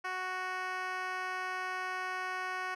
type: tone with band-pass filter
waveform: 10% pulse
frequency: 370 Hz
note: F#4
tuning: in tune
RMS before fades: -37 dBFS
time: 0.04-2.75 s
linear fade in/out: 10 ms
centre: 1400 Hz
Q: 0.84
effects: none